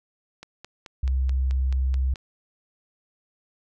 click train, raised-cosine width 0.2 ms, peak -23 dBFS, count 9, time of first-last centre 0.43-2.158 s, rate 4.63 Hz
sine tone, 65.41 Hz, C2, in tune, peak -20 dBFS, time 1.03-2.14 s, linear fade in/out 5 ms
effects none

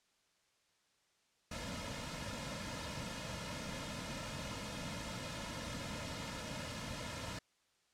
pink noise with comb filter, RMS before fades -43 dBFS, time 1.51-7.39 s, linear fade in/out 5 ms, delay 2.6 ms, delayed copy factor -0.75, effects white hiss -75 dBFS RMS until 7.93 s + low-pass 7000 Hz 12 dB/octave

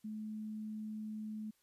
sine tone, 215.2 Hz, A3, 38 cents flat, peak -40 dBFS, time 0.04-1.51 s, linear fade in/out 10 ms, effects white hiss -75 dBFS RMS until 1.62 s + resampled to 32000 Hz

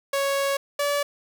sawtooth tone pair in turn, 554.4 / 575.1 Hz, C#5 / D5, 0 / -36 cents, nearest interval minor second, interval 64 cents, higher second, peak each -18 dBFS, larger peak neither, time 0.13-0.57 / 0.79-1.03 s, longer first, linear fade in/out 5 ms, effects none

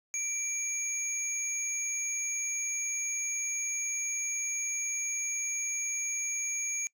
sine tone pair together, 2344 / 6630 Hz, D7 / G#8, -4 / -4 cents, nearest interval octave + tritone, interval 1800 cents, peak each -36 / -30 dBFS, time 0.14-6.87 s, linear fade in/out 0 ms, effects noise-tail reverb RT60 0.1 s tail -24 dB re dry + tanh soft clip ceiling -27 dBFS

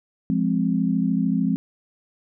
sine chord, F minor, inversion none, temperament equal, 174.61 / 207.7 / 261.6 Hz, F3 / Ab3 / C4, 0 / 0 / 0 cents, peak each -23 dBFS, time 0.3-1.56 s, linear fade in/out 0 ms, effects none

